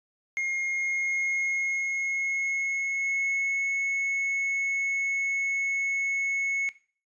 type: tone with pitch glide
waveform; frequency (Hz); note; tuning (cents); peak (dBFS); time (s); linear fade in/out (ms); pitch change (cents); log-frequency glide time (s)
triangle; 2140 to 2196; C7 to C#7; +38 to -17; -24; 0.37-6.69; 0; +45; 0.62-3.68
effects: noise-tail reverb RT60 0.4 s tail -17 dB re dry + resampled to 22050 Hz